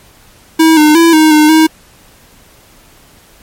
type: tone with pitch steps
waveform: square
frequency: 321.6 / 303.4 / 333.2 / 312.7 / 304.5 / 316.8 Hz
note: E4 / D#4 / E4 / D#4 / D#4 / D#4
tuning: -43 / -44 / +19 / +9 / -37 / +31 cents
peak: -4 dBFS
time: 0.59-1.67 s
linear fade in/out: 10 ms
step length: 180 ms
effects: pink hiss -43 dBFS RMS until 3.42 s + MP3 64 kbps